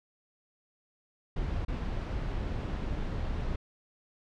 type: noise with dropouts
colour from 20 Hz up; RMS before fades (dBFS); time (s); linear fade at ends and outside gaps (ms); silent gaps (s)
brown; -33; 1.36-3.56; 5; 1.65-1.681
effects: low-pass 4000 Hz 12 dB/octave